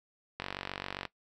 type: click train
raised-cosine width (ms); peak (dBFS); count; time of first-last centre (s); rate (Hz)
0.3; -19; 32; 0.4-1.053; 47.5
effects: noise-tail reverb RT60 0.1 s tail -18 dB re dry